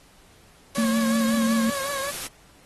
20% pulse tone with vibrato, 554.4 Hz, C#5, in tune, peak -24 dBFS, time 0.75-2.11 s, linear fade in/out 10 ms, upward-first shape triangle, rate 5.4 Hz, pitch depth 65 cents each way
white noise, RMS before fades -33 dBFS, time 0.75-2.27 s, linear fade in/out 0 ms
sine tone, 226.2 Hz, A3, 48 cents sharp, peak -20 dBFS, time 0.78-1.7 s, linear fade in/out 2 ms
effects pink hiss -55 dBFS RMS until 2.65 s + AAC 32 kbps

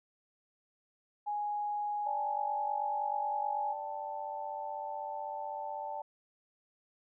sine tone, 830.6 Hz, G#5, in tune, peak -32 dBFS, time 1.26-3.74 s, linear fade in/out 20 ms
sine chord, D suspended fourth, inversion none, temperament equal, 587.3 / 784 / 880 Hz, D5 / G5 / A5, 0 / 0 / 0 cents, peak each -43 / -42 / -39 dBFS, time 2.06-6.02 s, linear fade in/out 5 ms
effects none

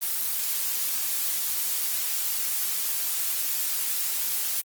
blue noise, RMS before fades -27 dBFS, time 0.01-4.62 s, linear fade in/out 20 ms, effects Opus 24 kbps

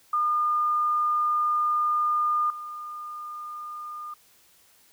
sine tone with level steps, 1213 Hz, D#6, 44 cents flat, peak -21 / -34 dBFS, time 0.13-4.14 s, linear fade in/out 5 ms, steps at 2.5 s, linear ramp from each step 2 ms, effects white hiss -59 dBFS RMS until 4.92 s

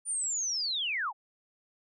sine linear sweep, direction down, 9397 to 739 Hz, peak -29 dBFS, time 0.05-1.13 s, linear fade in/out 50 ms, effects none

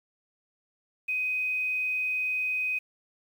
sine tone with quantisation, 2509 Hz, D#7, 14 cents sharp, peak -26 dBFS, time 1.08-2.79 s, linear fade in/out 10 ms, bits 9, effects none

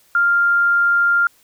sine tone, 1396.9 Hz, F6, in tune, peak -12 dBFS, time 0.15-1.27 s, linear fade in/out 2 ms, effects white hiss -55 dBFS RMS until 1.43 s

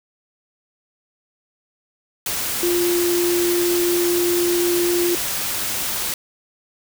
sine tone in noise, 349.2 Hz, F4, in tune, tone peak -17 dBFS, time 2.63-5.15 s, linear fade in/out 2 ms, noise white, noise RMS -24 dBFS, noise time 2.26-6.14 s, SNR +4 dB, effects none

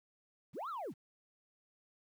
sine linear two-way sweep, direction up then down, 69.3 to 1396.9 to 84 Hz, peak -37 dBFS, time 0.53-0.94 s, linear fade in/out 50 ms, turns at 0.69 s, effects tanh soft clip ceiling -37 dBFS + 11-bit

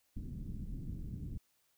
pink low-pass noise, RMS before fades -42 dBFS, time 0.16-1.38 s, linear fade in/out 10 ms, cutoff 240 Hz, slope 24 dB/octave, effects white hiss -75 dBFS RMS until 1.77 s

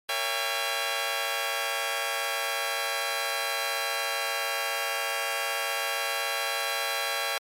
10% pulse chord, A# diminished seventh, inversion none, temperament just, 466.2 / 559.4 / 671.3 / 805.5 Hz, A#4 / C#5 / E5 / G5, 0 / +16 / +31 / +47 cents, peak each -29 / -24 / -25 / -23 dBFS, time 0.09-7.38 s, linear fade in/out 2 ms, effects MP3 64 kbps

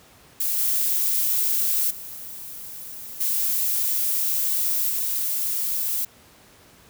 violet noise with level steps, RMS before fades -24 / -22 / -37 / -23 / -25 dBFS, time 0.4-6.05 s, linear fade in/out 5 ms, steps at 0.57 / 1.9 / 3.2 / 4.89 s, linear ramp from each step 10 ms, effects pink hiss -52 dBFS RMS until 6.89 s + high-pass 60 Hz 12 dB/octave

